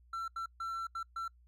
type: tone bursts at uneven times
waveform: triangle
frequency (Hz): 1347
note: E6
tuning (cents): +37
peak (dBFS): -34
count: 5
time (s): 0.13-0.28 / 0.36-0.46 / 0.6-0.87 / 0.95-1.03 / 1.16-1.28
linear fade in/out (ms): 5
effects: noise-tail reverb RT60 0.1 s tail -25 dB re dry + added 60 Hz sine -60 dBFS peak until 1.47 s